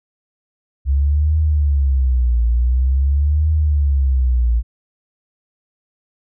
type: tone with vibrato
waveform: sine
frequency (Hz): 67.2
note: C2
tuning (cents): +47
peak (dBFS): -12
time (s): 0.85-4.63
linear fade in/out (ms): 50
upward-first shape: triangle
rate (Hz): 0.47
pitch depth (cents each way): 270
effects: none